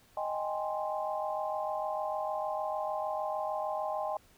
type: chord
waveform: sine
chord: Ab major seventh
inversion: second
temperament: equal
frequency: 622.3 / 784 / 830.6 / 1046.5 Hz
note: Eb5 / G5 / Ab5 / C6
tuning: 0 / 0 / 0 / 0 cents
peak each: -35 / -37 / -38 / -39 dBFS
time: 0.17-4.17 s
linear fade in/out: 2 ms
effects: pink hiss -63 dBFS RMS until 4.37 s